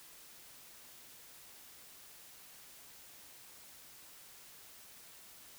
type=silence; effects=white hiss -56 dBFS RMS until 5.58 s